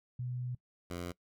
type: tone pair in turn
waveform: sine / 10% pulse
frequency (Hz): 124.3 / 87.51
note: B2 / F2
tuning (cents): +12 / +4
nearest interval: tritone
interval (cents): 608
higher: first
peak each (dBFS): -35 / -30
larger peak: second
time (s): 0.19-0.55 / 0.9-1.12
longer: first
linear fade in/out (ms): 5
effects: noise-tail reverb RT60 0.1 s tail -21 dB re dry